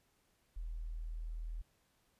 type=tone; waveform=sine; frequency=40.28 Hz; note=E1; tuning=39 cents flat; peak=-39 dBFS; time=0.56-1.62 s; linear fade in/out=10 ms; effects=pink hiss -75 dBFS RMS until 2.19 s + resampled to 32000 Hz